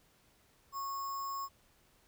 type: tone with sample-and-hold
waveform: sine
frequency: 1100 Hz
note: C#6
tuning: 14 cents flat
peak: -36 dBFS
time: 0.72-1.49 s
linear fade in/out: 50 ms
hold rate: 6300 Hz
effects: pink hiss -68 dBFS RMS until 2.07 s